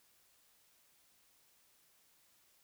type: silence
effects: white hiss -70 dBFS RMS until 2.63 s